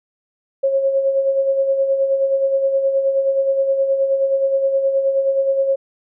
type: tone with tremolo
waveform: sine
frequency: 543 Hz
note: C#5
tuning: 36 cents flat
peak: -12 dBFS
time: 0.63-5.76 s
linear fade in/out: 10 ms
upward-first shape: sine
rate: 9.5 Hz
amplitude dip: 50%
effects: none